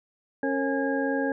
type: tone cluster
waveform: sine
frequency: 273.9 / 458.5 / 543 / 830 / 1634 Hz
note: C#4 / A#4 / C#5 / G#5 / G#6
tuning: -21 / -29 / -36 / -1 / -29 cents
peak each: -27 / -31 / -30 / -34 / -32 dBFS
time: 0.43-1.32 s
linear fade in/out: 2 ms
effects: none